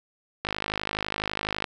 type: click train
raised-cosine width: 0.3 ms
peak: -11 dBFS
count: 63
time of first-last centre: 0.45-1.642 s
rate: 52 Hz
effects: none